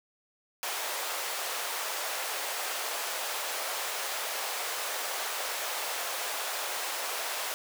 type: high-pass noise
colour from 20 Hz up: pink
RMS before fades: -34 dBFS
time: 0.63-7.54 s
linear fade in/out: 0 ms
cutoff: 540 Hz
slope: 24 dB/octave
effects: none